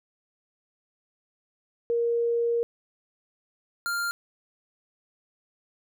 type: tone pair in turn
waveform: sine / square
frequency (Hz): 469.1 / 1396.8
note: A#4 / F6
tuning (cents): +11 / 0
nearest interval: octave + perfect fifth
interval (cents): 1889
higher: second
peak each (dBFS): -22 / -27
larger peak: first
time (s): 1.9-2.63 / 3.86-4.11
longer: first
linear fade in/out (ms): 0
effects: none